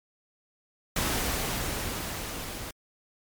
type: noise with level ramp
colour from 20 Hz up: pink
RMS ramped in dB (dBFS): -27 to -38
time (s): 0.96-2.71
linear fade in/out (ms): 5
effects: MP3 96 kbps